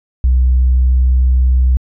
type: tone with pitch glide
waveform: sine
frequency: 63.1 to 63.54 Hz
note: B1 to B1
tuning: +38 to +50 cents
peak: -6 dBFS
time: 0.24-1.77 s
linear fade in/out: 0 ms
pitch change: +12 cents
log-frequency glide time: 0.4-1.1 s
effects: tanh soft clip ceiling -5 dBFS